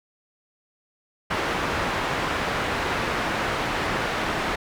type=low-pass noise; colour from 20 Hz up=white; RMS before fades=-26 dBFS; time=1.3-4.56 s; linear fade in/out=10 ms; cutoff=1700 Hz; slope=12 dB/octave; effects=none